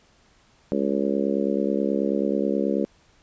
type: harmonic tone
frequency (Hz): 69.3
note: C#2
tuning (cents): 0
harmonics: 3 / 4 / 5 / 6 / 7 / 8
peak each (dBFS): -26 / -27 / -28 / -29 / -29 / -30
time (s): 0.72-2.85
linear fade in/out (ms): 0
effects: pink hiss -59 dBFS RMS until 3.22 s + resampled to 16000 Hz